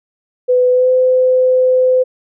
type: tone with pitch glide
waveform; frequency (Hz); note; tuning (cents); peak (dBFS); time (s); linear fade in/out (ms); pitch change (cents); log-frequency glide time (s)
sine; 500 to 510.5; B4 to C5; +21 to -43; -8; 0.48-2.04; 20; +36; 0.71-0.9
effects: none